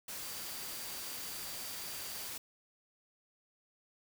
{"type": "tone in noise", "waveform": "sine", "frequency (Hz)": 4686, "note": "D8", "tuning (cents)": -5, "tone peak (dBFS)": -51, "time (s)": [0.22, 2.28], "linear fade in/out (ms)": 5, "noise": "white", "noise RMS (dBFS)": -43, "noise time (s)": [0.08, 2.38], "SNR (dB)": -11, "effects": []}